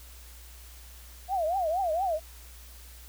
sine tone with vibrato, 698.5 Hz, F5, in tune, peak -25 dBFS, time 1.28-2.2 s, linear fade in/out 50 ms, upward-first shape triangle, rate 4.3 Hz, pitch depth 250 cents each way, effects added 60 Hz sine -47 dBFS peak until 3.08 s + white hiss -52 dBFS RMS until 3.08 s

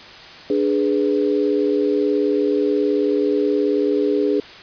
sine chord, G# diminished, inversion second, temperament equal, 293.7 / 415.3 / 493.9 Hz, D4 / G#4 / B4, 0 / 0 / 0 cents, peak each -20 / -18 / -24 dBFS, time 0.5-4.4 s, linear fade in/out 2 ms, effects white hiss -39 dBFS RMS until 4.62 s + resampled to 11025 Hz

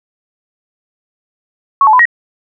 sine tone with pitch steps, 1108 / 866 / 1004 / 1892 Hz, C#6 / A5 / B5 / A#6, -1 / -28 / +28 / +25 cents, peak -4 dBFS, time 1.81-2.054 s, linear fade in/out 2 ms, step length 61 ms, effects none

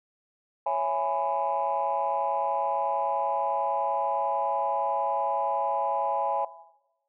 sine chord, C# minor seventh, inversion none, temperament just, 554.4 / 665.2 / 831.5 / 997.9 Hz, C#5 / E5 / G#5 / B5, 0 / +16 / +2 / +18 cents, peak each -31 / -31 / -26 / -31 dBFS, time 0.66-6.45 s, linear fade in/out 5 ms, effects noise-tail reverb RT60 1.0 s tail -18 dB re dry + tanh soft clip ceiling -16 dBFS

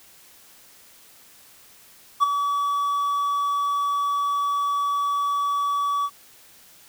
triangle tone with ADSR envelope, 1142 Hz, D6, 49 cents flat, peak -10 dBFS, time 2.2-6.1 s, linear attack 31 ms, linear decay 14 ms, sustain -9 dB, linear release 53 ms, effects white hiss -51 dBFS RMS until 6.88 s

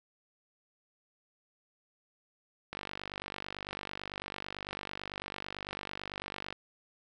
click train, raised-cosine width 0.3 ms, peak -22 dBFS, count 187, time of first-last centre 2.73-6.526 s, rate 49 Hz, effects none

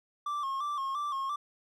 triangle tone with vibrato, 1125 Hz, C#6, 25 cents sharp, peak -29 dBFS, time 0.26-1.36 s, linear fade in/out 5 ms, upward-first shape square, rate 2.9 Hz, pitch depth 70 cents each way, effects none

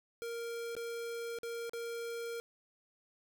square tone with dropouts, 466.2 Hz, A#4, in tune, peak -39 dBFS, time 0.22-2.4 s, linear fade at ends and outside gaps 0 ms, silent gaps 0.752-0.766 / 1.387-1.432 / 1.695-1.734 s, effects none

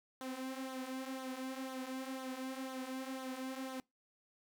sawtooth tone with flanger, 261.6 Hz, C4, in tune, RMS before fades -43 dBFS, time 0.21-3.8 s, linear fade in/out 0 ms, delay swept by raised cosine 0.39 to 5.49 ms, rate 2 Hz, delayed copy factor -0.65, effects noise-tail reverb RT60 0.2 s tail -24 dB re dry

